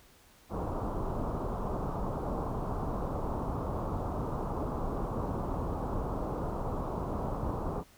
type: low-pass noise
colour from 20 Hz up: pink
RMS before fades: -34 dBFS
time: 0.49-7.84 s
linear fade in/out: 50 ms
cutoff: 1200 Hz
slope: 48 dB/octave
effects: pink hiss -60 dBFS RMS until 7.97 s